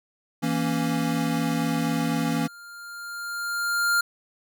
square chord, A# diminished, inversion second, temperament equal, 164.81 / 233.1 / 277.2 Hz, E3 / A#3 / C#4, 0 / 0 / 0 cents, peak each -28 dBFS, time 0.42-2.48 s, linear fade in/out 20 ms
square tone with exponential growth, 1400 Hz, F6, 4 cents sharp, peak -19 dBFS, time 1.61-4.01 s, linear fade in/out 5 ms, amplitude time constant 520 ms
effects none

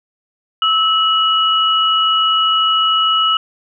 sine tone pair together, 1303 / 2925 Hz, E6 / F#7, -20 / -21 cents, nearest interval octave + major second, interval 1399 cents, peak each -14 dBFS, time 0.62-3.37 s, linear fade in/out 2 ms, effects none

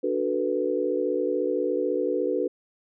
sine chord, B minor seventh, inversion first, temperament equal, 293.7 / 370 / 440 / 493.9 Hz, D4 / F#4 / A4 / B4, 0 / 0 / 0 / 0 cents, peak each -30 / -28 / -29 / -27 dBFS, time 0.03-2.48 s, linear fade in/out 10 ms, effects none

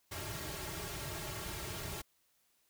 pink noise with comb filter, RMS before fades -42 dBFS, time 0.11-2.02 s, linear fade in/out 10 ms, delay 4 ms, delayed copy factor -1, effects white hiss -74 dBFS RMS until 2.69 s

